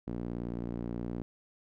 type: tone with band-pass filter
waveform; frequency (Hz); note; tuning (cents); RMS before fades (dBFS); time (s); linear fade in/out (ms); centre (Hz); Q
sawtooth; 58.9; A#1; +19; -37; 0.07-1.22; 0; 260; 1.4
effects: none